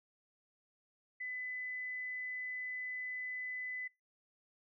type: tone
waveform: sine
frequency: 2006 Hz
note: B6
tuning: 26 cents sharp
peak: -39 dBFS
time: 1.2-3.88 s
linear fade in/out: 10 ms
effects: noise-tail reverb RT60 0.2 s tail -21 dB re dry